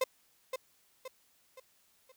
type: tone with echo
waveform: 35% pulse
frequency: 519 Hz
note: C5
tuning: 14 cents flat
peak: -25 dBFS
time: 0.01-0.04 s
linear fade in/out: 5 ms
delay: 520 ms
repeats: 4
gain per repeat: -7 dB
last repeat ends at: 2.12 s
effects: white hiss -69 dBFS RMS until 2.16 s